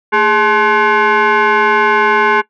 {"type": "tone with frequency modulation", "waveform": "sine", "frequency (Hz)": 225.5, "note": "A3", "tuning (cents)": 43, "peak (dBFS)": -7, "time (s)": [0.12, 2.42], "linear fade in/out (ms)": 20, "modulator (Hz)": 640, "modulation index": 2.7, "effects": ["noise-tail reverb RT60 0.1 s tail -20 dB re dry", "tanh soft clip ceiling -4 dBFS"]}